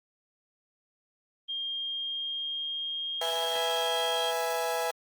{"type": "tone with pitch glide", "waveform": "sine", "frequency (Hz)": [3213, 3245], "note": ["G7", "G#7"], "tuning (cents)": [42, -41], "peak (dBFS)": -31, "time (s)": [1.48, 4.32], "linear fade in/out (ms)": 20, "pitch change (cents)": 17, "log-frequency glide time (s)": [1.67, 4.01]}
{"type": "chord", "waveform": "35% pulse", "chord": "E major", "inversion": "second", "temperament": "equal", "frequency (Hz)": [493.9, 659.3, 830.6], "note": ["B4", "E5", "G#5"], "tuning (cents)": [0, 0, 0], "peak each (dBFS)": -31, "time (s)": [3.21, 4.91], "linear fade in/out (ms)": 5}
{"effects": ["Opus 24 kbps"]}